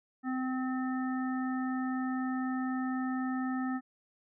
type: harmonic tone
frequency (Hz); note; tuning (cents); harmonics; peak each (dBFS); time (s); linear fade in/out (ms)
258; C4; -24; 1 / 3 / 5 / 7; -31 / -41 / -42 / -44; 0.23-3.81; 50
effects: none